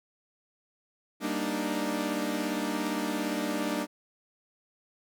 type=chord; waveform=sawtooth; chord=Eb major seventh; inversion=first; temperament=equal; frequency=196 / 233.1 / 293.7 / 311.1 Hz; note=G3 / Bb3 / D4 / Eb4; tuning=0 / 0 / 0 / 0 cents; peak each=-32 / -31 / -29 / -31 dBFS; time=1.2-3.87 s; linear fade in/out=50 ms; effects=none